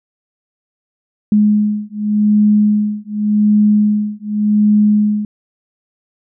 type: beating tone pair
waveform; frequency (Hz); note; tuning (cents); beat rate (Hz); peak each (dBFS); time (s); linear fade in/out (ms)
sine; 209.3 / 210.17; G#3 / G#3; +14 / +21; 0.87; -13; 1.32-5.25; 2
effects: none